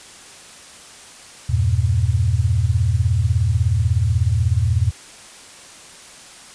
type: chord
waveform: sine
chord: E diminished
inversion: none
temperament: just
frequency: 82.41 / 98.89 / 118.67 Hz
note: E2 / G2 / Bb2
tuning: 0 / +16 / +31 cents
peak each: -19 dBFS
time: 1.49-4.91 s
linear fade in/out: 10 ms
effects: white hiss -41 dBFS RMS until 6.54 s + resampled to 22050 Hz